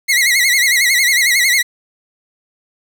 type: tone with vibrato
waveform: sawtooth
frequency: 2045 Hz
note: C7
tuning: 40 cents flat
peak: -7 dBFS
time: 0.08-1.63 s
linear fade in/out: 20 ms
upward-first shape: sine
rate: 11 Hz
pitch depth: 120 cents each way
effects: 7-bit